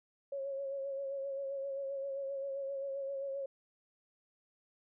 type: tone with vibrato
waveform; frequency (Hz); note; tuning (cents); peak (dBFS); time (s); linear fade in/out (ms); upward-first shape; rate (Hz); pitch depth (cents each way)
sine; 549; C#5; -17; -36; 0.32-3.46; 5; sine; 7.6; 33
effects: none